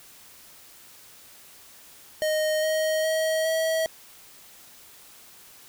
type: tone with pitch steps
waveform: square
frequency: 620 / 627.9 / 636 / 644.1 Hz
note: D#5 / D#5 / D#5 / E5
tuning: -6 / +16 / +38 / -40 cents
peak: -23 dBFS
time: 2.22-3.86 s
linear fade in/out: 0 ms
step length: 410 ms
effects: white hiss -50 dBFS RMS until 5.68 s